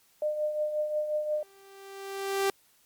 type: tone with tremolo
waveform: sine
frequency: 605 Hz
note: D#5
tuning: 49 cents flat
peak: -24 dBFS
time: 0.22-1.43 s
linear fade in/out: 2 ms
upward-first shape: triangle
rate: 5.6 Hz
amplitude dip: 60%
type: tone with exponential growth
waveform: sawtooth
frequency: 392 Hz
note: G4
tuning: in tune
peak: -19 dBFS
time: 1.3-2.5 s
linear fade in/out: 1 ms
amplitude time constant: 260 ms
effects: white hiss -64 dBFS RMS until 2.85 s + MP3 96 kbps